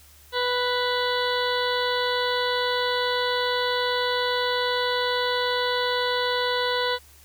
harmonic tone, 493.9 Hz, B4, in tune, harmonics 1 / 2 / 3 / 4 / 6 / 7 / 8 / 9, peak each -26 / -28 / -30 / -33 / -35 / -33 / -31 / -38 dBFS, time 0.32-6.99 s, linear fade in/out 50 ms, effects added 73 Hz sine -53 dBFS peak until 7.24 s + white hiss -53 dBFS RMS until 7.24 s

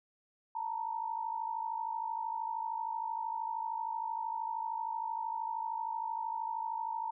sine tone pair together, 892 / 945 Hz, A5 / A#5, +23 / +23 cents, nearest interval minor second, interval 100 cents, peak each -36 / -38 dBFS, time 0.55-7.11 s, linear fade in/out 5 ms, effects none

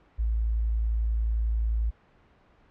sine tone, 55.6 Hz, A1, 19 cents sharp, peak -23 dBFS, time 0.18-1.91 s, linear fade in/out 20 ms, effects pink hiss -60 dBFS RMS until 2.7 s + low-pass 2000 Hz 12 dB/octave

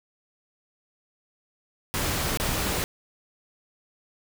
pink noise with dropouts, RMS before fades -27 dBFS, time 1.94-2.84 s, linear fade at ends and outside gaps 0 ms, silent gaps 2.373-2.399 s, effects none

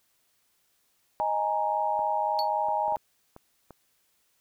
sine chord, D# suspended fourth, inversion none, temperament just, 622.3 / 829.7 / 933.4 Hz, D#5 / G#5 / A#5, 0 / -2 / +2 cents, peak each -31 / -27 / -29 dBFS, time 1.2-2.96 s, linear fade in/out 0 ms
clicks, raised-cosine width 1 ms, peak -31 dBFS, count 7, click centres 1.993 / 2.686 / 2.881 / 2.923 / 2.968 / 3.364 / 3.707 s
triangle tone with exponential decay, 4427 Hz, C#8, 3 cents flat, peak -25 dBFS, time 2.39-2.49 s, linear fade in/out 0 ms, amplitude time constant 21 ms
effects white hiss -70 dBFS RMS until 4.4 s

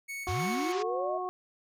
45% pulse tone with tremolo, 2217 Hz, C#7, in tune, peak -36 dBFS, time 0.08-0.73 s, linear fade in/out 20 ms, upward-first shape square, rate 3.2 Hz, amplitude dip 35%
harmonic tone, 365.6 Hz, F#4, 21 cents flat, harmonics 1 / 2 / 3, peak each -36 / -35 / -37 dBFS, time 0.27-1.29 s, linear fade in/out 0 ms
pink band-pass noise, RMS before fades -42 dBFS, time 0.27-0.83 s, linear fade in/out 10 ms, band 870 to 6500 Hz, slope 48 dB/octave
sine linear sweep, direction up, 71.5 to 655 Hz, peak -31 dBFS, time 0.28-1.18 s, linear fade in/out 10 ms
effects none

